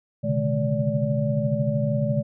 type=tone cluster; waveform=sine; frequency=123.8 / 137.6 / 149.9 / 212.1 / 578 Hz; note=B2 / C#3 / D3 / G#3 / D5; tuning=+5 / -12 / +36 / +37 / -28 cents; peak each=-27 dBFS; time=0.23-2.23 s; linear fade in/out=20 ms; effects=none